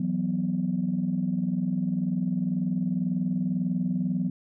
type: chord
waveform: sine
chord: E suspended second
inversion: none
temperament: equal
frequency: 164.81 / 185 / 246.9 Hz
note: E3 / F#3 / B3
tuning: 0 / 0 / 0 cents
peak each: -30 / -26 / -29 dBFS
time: 0-4.3 s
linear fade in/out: 5 ms
effects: tanh soft clip ceiling -16 dBFS